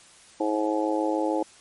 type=harmonic tone; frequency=106.6 Hz; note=G#2; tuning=46 cents sharp; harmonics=3 / 4 / 5 / 6 / 7 / 8; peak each=-26 / -32 / -28 / -37 / -34 / -30 dBFS; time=0.4-1.43 s; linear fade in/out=5 ms; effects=white hiss -52 dBFS RMS until 1.6 s + MP3 48 kbps